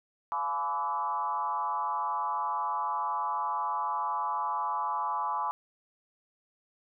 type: tone with frequency modulation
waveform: sine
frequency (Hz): 1003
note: B5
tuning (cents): +26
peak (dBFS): -28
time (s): 0.32-5.51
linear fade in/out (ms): 0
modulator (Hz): 154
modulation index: 1.3
effects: none